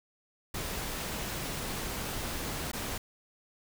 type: noise with dropouts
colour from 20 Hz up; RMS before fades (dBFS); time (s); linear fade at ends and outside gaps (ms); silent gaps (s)
pink; -36; 0.54-2.98; 5; 2.717-2.732
effects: none